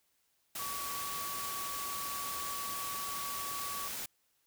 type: tone in noise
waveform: sine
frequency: 1134 Hz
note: C#6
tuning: 39 cents sharp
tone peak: -40 dBFS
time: 0.59-3.88 s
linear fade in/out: 5 ms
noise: white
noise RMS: -40 dBFS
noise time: 0.55-4.06 s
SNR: -3 dB
effects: white hiss -75 dBFS RMS until 4.46 s